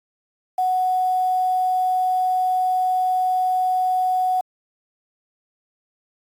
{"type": "tone with quantisation", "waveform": "sine", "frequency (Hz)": 740, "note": "F#5", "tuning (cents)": 0, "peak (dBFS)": -17, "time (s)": [0.58, 4.41], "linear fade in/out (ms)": 5, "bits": 7, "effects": ["AAC 64 kbps"]}